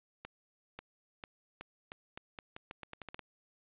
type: accelerating click train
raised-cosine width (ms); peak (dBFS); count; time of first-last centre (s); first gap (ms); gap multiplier
0.3; -27; 15; 0.25-3.193; 540; 0.83
effects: resampled to 8000 Hz + 11-bit